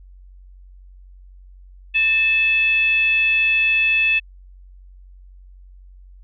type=tone with frequency modulation; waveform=sine; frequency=2612 Hz; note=E7; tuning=17 cents flat; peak=-14 dBFS; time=1.94-4.2 s; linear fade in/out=20 ms; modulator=819 Hz; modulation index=0.36; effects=added 46 Hz sine -41 dBFS peak until 6.23 s